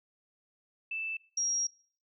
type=tone pair in turn; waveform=sine; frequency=2643 / 5639 Hz; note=E7 / F8; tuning=+4 / +16 cents; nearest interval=octave + minor second; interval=1312 cents; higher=second; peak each=-33 / -28 dBFS; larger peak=second; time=0.91-1.17 / 1.37-1.67 s; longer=second; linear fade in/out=5 ms; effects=noise-tail reverb RT60 0.5 s tail -21 dB re dry